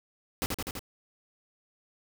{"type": "noise with echo", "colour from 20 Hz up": "pink", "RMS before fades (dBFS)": -30, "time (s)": [0.42, 0.46], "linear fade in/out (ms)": 0, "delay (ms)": 83, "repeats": 4, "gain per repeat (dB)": -2, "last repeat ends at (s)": 0.792, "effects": []}